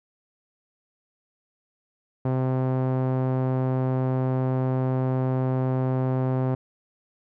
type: tone with low-pass filter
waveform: sawtooth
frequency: 129.7 Hz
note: C3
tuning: 15 cents flat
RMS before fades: -24 dBFS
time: 2.25-6.55 s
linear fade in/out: 5 ms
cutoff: 840 Hz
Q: 0.91
effects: none